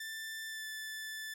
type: tone with pitch glide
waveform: sawtooth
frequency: 1773 to 1752.6 Hz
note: A6 to A6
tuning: +13 to -7 cents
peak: -37 dBFS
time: 0-1.34 s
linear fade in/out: 5 ms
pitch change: -20 cents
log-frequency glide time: 0.47-0.65 s
effects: none